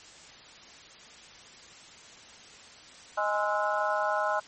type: harmonic tone with a mistuned harmonic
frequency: 207.7 Hz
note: G#3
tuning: in tune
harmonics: 3 / 4 / 5 / 6 / 7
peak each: -30 / -31 / -32 / -33 / -33 dBFS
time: 3.17-4.4 s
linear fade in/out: 10 ms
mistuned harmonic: 6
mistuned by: +86 cents
effects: white hiss -50 dBFS RMS until 4.47 s + MP3 32 kbps